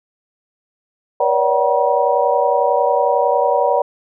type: tone cluster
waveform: sine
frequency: 481.7 / 560 / 591 / 759 / 960 Hz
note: B4 / C#5 / D5 / F#5 / B5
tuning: -43 / +18 / +11 / +44 / -49 cents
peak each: -19 dBFS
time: 1.2-3.82 s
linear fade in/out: 5 ms
effects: none